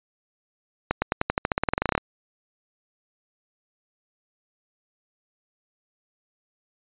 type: accelerating click train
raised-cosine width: 0.5 ms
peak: -6 dBFS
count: 19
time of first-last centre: 0.91-1.978 s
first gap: 110 ms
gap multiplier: 0.92
effects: resampled to 8000 Hz